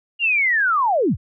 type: linear sweep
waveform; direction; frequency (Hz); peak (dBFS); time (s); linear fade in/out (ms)
sine; down; 2859 to 41.83; -15; 0.19-1.17; 50
effects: none